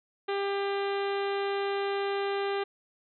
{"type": "harmonic tone with a mistuned harmonic", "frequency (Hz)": 398, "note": "G4", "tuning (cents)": 26, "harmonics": [1, 2, 3, 4, 5, 6, 7, 8, 9, 10], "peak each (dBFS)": [-29, -35, -39, -41, -43, -45, -46, -47, -48, -49], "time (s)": [0.28, 2.64], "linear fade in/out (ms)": 10, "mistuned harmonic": 8, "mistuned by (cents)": -15, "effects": []}